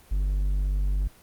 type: tone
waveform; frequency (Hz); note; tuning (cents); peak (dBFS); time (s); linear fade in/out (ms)
triangle; 48.69; G1; -11; -20; 0.11-1.08; 10
effects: pink hiss -54 dBFS RMS until 1.22 s + Opus 24 kbps